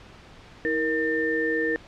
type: tone cluster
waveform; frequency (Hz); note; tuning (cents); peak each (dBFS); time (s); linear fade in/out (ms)
sine; 321 / 467.9 / 1800; E4 / A#4 / A6; -46 / +6 / +39; -28 / -26 / -26; 0.65-1.76; 0
effects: pink hiss -48 dBFS RMS until 1.87 s + low-pass 4000 Hz 12 dB/octave